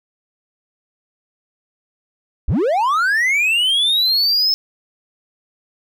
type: linear sweep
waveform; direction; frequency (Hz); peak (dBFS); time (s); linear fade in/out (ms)
triangle; up; 32.7 to 5274; -12; 2.48-4.54; 0
effects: none